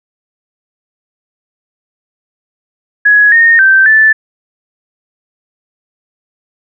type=tone with pitch steps; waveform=sine; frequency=1676 / 1841 / 1557 / 1755 Hz; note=G#6 / A#6 / G6 / A6; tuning=+15 / -22 / -12 / -5 cents; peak=-3 dBFS; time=3.05-4.13 s; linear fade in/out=10 ms; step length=270 ms; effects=none